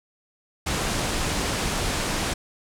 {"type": "low-pass noise", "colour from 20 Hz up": "pink", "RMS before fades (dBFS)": -26, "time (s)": [0.66, 2.34], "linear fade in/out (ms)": 10, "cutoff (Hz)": 9900, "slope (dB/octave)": 24, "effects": []}